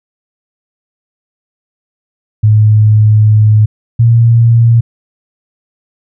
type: tone pair in turn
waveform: sine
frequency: 107.3 / 116.25 Hz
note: A2 / A#2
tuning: -43 / -4 cents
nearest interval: minor second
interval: 139 cents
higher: second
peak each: -3 dBFS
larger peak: neither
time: 2.43-3.66 / 3.99-4.81 s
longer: first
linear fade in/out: 10 ms
effects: none